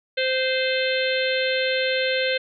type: harmonic tone with a mistuned harmonic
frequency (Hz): 520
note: C5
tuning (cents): -11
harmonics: 1 / 3 / 4 / 5 / 6 / 7 / 8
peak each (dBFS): -23 / -28 / -29 / -30 / -31 / -31 / -32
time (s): 0.17-2.38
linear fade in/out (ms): 10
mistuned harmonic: 7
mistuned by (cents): -27
effects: none